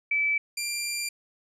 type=tone pair in turn; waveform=sine / 15% pulse; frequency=2309 / 2377 Hz; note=D7 / D7; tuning=-30 / +20 cents; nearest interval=minor second; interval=50 cents; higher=second; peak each=-22 dBFS; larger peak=neither; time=0.11-0.38 / 0.57-1.09 s; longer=second; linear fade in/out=5 ms; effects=resampled to 32000 Hz